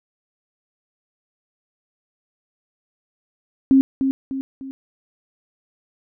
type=tone with echo; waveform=sine; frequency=268.2 Hz; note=C4; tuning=43 cents sharp; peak=-9 dBFS; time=3.71-3.81 s; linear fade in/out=0 ms; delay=300 ms; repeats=3; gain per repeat=-7 dB; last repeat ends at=4.71 s; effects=none